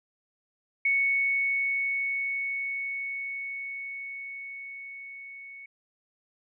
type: tone with level ramp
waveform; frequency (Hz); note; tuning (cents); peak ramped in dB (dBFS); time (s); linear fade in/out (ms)
sine; 2217; C#7; 0; -21 to -42; 0.85-5.66; 5
effects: none